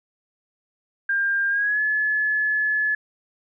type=tone with pitch glide; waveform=sine; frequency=1600 to 1714.8 Hz; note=G6 to A6; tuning=+35 to -45 cents; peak=-19 dBFS; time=1.09-2.95 s; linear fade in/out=5 ms; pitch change=+120 cents; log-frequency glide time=1.49-1.81 s; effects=none